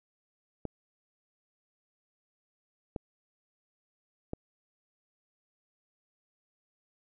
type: clicks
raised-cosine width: 2 ms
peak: -21 dBFS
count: 3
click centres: 0.653 / 2.962 / 4.334 s
effects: none